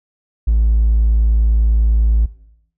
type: tone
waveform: triangle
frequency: 55 Hz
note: A1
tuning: in tune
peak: -7 dBFS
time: 0.47-2.26 s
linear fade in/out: 10 ms
effects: noise-tail reverb RT60 0.8 s tail -21 dB re dry + tanh soft clip ceiling -6 dBFS